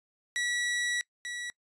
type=tone pair in turn; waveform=sawtooth; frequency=1938 / 1938 Hz; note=B6 / B6; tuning=-33 / -33 cents; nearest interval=unison; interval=0 cents; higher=neither; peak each=-25 / -32 dBFS; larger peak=first; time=0.36-1.01 / 1.25-1.5 s; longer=first; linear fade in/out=0 ms; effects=noise-tail reverb RT60 0.1 s tail -22 dB re dry + resampled to 22050 Hz